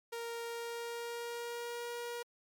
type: tone with pitch glide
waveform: sawtooth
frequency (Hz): 466.2 to 476.3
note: A#4 to A#4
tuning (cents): 0 to +37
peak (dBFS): -35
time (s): 0.12-2.23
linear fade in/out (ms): 10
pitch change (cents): +37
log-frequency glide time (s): 0.43-1.91
effects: MP3 96 kbps